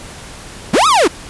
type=linear two-way sweep; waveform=45% pulse; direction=up then down; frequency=126.2 to 1318.5 to 263.4 Hz; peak=-8 dBFS; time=0.73-1.08 s; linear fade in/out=10 ms; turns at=0.87 s; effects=pink hiss -33 dBFS RMS until 1.29 s + resampled to 24000 Hz